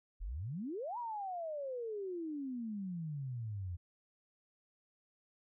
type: exponential two-way sweep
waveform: sine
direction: up then down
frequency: 38 to 987 to 84.5 Hz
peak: -38 dBFS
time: 0.2-3.77 s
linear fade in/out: 20 ms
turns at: 0.98 s
effects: none